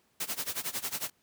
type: noise with tremolo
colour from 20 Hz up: white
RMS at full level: -32 dBFS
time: 0.2-1.1 s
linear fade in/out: 5 ms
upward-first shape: sine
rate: 11 Hz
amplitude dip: 90%
effects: pink hiss -70 dBFS RMS until 1.22 s + high-pass 100 Hz 12 dB/octave